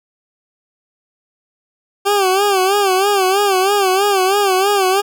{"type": "tone with vibrato", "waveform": "20% pulse", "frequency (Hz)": 390.3, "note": "G4", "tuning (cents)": -8, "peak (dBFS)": -7, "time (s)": [2.05, 5.02], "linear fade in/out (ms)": 20, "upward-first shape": "sine", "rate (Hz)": 3.1, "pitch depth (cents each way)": 95, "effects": []}